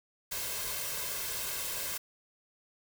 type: noise with comb filter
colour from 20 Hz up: white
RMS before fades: -36 dBFS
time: 0.31-1.98 s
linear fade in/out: 10 ms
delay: 1.9 ms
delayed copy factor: +0.6
effects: none